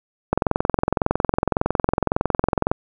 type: click train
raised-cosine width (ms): 1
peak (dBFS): -3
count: 53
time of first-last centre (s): 0.33-2.715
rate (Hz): 21.8
effects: none